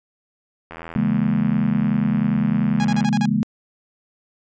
click train, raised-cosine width 0.5 ms, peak -19 dBFS, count 194, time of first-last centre 0.71-3.041 s, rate 82.8 Hz
sine chord, A# half-diminished seventh, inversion first, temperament equal with one note detuned, 138.59 / 164.81 / 207.7 / 237.8 Hz, C#3 / E3 / G#3 / A#3, 0 / 0 / 0 / +35 cents, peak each -25 / -25 / -19 / -22 dBFS, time 0.96-3.43 s, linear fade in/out 0 ms
sawtooth tone bursts, 825 Hz, G#5, 12 cents flat, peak -20 dBFS, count 6, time 2.8-3.255 s, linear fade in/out 0 ms, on 45 ms, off 37 ms
effects resampled to 16000 Hz

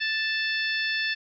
harmonic tone, 880 Hz, A5, in tune, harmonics 2 / 3 / 4 / 5 / 6, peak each -27 / -31 / -33 / -35 / -37 dBFS, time 0-1.15 s, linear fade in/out 20 ms, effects none

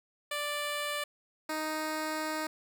10% pulse tone pair in turn, 587.3 / 311.1 Hz, D5 / D#4, 0 / 0 cents, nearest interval major seventh, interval 1100 cents, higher first, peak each -24 dBFS, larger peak neither, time 0.31-1.04 / 1.49-2.47 s, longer second, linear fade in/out 5 ms, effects none

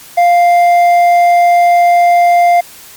sine tone with hard clipping, 698.5 Hz, F5, in tune, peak -6 dBFS, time 0.17-2.61 s, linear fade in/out 10 ms, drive 5 dB, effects white hiss -35 dBFS RMS until 2.96 s + MP3 96 kbps

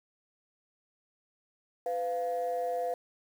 sine tone pair together, 503 / 697.2 Hz, B4 / F5, +32 / -3 cents, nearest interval tritone, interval 565 cents, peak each -31 / -31 dBFS, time 1.86-2.94 s, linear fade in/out 2 ms, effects tanh soft clip ceiling -24 dBFS + 9-bit

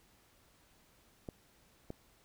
clicks, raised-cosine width 2 ms, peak -28 dBFS, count 2, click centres 1.288 / 1.904 s, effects pink hiss -67 dBFS RMS until 2.24 s

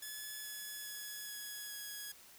5% pulse tone with pitch steps, 1714 / 1702.2 / 1690.4 / 1678.7 / 1667.1 Hz, A6 / G#6 / G#6 / G#6 / G#6, -46 / +42 / +30 / +18 / +6 cents, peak -33 dBFS, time 0.02-2.12 s, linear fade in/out 5 ms, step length 420 ms, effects white hiss -59 dBFS RMS until 2.38 s

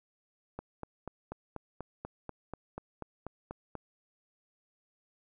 click train, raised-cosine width 1 ms, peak -25 dBFS, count 14, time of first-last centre 0.59-3.753 s, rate 4.11 Hz, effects none

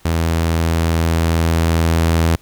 sawtooth tone with level ramp, 82.41 Hz, E2, in tune, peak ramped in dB -11 to -8 dBFS, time 0.05-2.36 s, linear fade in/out 5 ms, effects pink hiss -50 dBFS RMS until 2.41 s

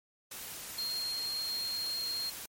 sine tone in noise, 4224 Hz, C8, 16 cents sharp, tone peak -33 dBFS, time 0.78-2.3 s, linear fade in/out 5 ms, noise white, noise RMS -43 dBFS, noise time 0.31-2.46 s, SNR +7 dB, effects MP3 64 kbps

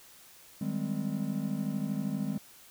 triangle chord, Ab major seventh, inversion second, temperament just, 155.74 / 194.67 / 207.7 / 259.6 Hz, Eb3 / G3 / Ab3 / C4, +2 / -12 / 0 / -13 cents, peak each -35 / -34 / -32 / -35 dBFS, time 0.61-2.38 s, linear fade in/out 5 ms, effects white hiss -55 dBFS RMS until 2.7 s

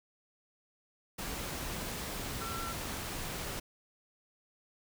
sine tone in noise, 1352 Hz, E6, 43 cents sharp, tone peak -40 dBFS, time 2.41-2.73 s, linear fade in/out 10 ms, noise pink, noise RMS -39 dBFS, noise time 1.18-3.6 s, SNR -4 dB, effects none

